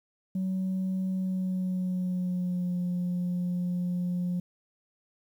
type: tone with pitch glide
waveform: sine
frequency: 187.9 to 177.97 Hz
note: F#3 to F3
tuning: +27 to +33 cents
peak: -25 dBFS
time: 0.35-4.4 s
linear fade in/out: 5 ms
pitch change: -94 cents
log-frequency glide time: 1.1-2.77 s
effects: tanh soft clip ceiling -25 dBFS + 10-bit